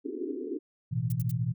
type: band-pass noise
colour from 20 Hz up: pink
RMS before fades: -35 dBFS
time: 0.04-0.59 s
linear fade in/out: 20 ms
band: 260 to 430 Hz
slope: 96 dB/octave
type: chord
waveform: sine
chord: A suspended second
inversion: none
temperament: just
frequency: 110 / 123.75 / 165 Hz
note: A2 / B2 / E3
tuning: 0 / +4 / +2 cents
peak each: -33 / -29 / -33 dBFS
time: 0.91-1.54 s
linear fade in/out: 20 ms
type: noise bursts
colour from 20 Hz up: violet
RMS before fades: -41 dBFS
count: 3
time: 1.1-1.314 s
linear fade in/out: 2 ms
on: 22 ms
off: 74 ms
effects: none